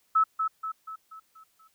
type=tone with echo; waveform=sine; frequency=1301 Hz; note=E6; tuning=23 cents flat; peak=-18 dBFS; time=0.15-0.24 s; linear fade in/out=10 ms; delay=240 ms; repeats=6; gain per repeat=-6 dB; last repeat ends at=1.68 s; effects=white hiss -69 dBFS RMS until 1.74 s